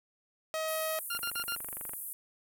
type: tone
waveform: sawtooth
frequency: 634 Hz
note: D#5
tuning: 32 cents sharp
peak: -28 dBFS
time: 0.54-0.99 s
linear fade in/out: 0 ms
type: band-pass noise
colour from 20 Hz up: pink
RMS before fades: -41 dBFS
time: 0.68-2.13 s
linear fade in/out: 0 ms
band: 9600 to 15000 Hz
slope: 48 dB/octave
type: tone bursts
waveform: 20% pulse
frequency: 1396.9 Hz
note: F6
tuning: in tune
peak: -28 dBFS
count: 4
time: 1.1-1.555 s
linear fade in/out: 5 ms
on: 77 ms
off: 49 ms
type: click train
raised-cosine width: 0.5 ms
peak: -30 dBFS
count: 20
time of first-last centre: 1.15-1.935 s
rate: 24.2 Hz
effects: none